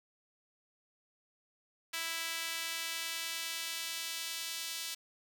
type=tone with high-pass filter sweep; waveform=sawtooth; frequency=329.6 Hz; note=E4; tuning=in tune; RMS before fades=-39 dBFS; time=1.93-4.95 s; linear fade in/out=10 ms; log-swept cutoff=2100 to 3600 Hz; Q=1; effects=none